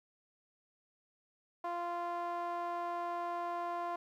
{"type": "tone with band-pass filter", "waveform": "sawtooth", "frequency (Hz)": 346.8, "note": "F4", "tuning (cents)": -12, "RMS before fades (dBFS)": -38, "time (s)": [1.64, 3.96], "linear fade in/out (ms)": 5, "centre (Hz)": 870, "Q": 6.3, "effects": ["12-bit"]}